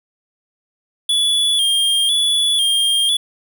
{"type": "tone with vibrato", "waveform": "square", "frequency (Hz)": 3316, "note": "G#7", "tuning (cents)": -3, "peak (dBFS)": -14, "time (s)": [1.09, 3.17], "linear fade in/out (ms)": 5, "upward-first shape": "square", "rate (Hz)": 1, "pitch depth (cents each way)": 56, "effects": []}